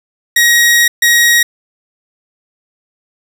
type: tone bursts at uneven times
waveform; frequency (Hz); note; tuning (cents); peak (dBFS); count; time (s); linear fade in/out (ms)
sawtooth; 1892; A#6; +25; -3; 2; 0.36-0.88 / 1.02-1.43; 5
effects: none